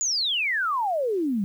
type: exponential sweep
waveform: sine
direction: down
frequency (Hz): 7120 to 188.1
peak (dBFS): -22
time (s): 0.01-1.44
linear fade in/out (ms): 0
effects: 9-bit